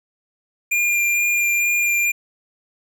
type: tone with vibrato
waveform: square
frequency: 2400 Hz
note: D7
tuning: 37 cents sharp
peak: -17 dBFS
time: 0.71-2.12 s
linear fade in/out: 10 ms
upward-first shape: sine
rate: 2.2 Hz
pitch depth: 10 cents each way
effects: none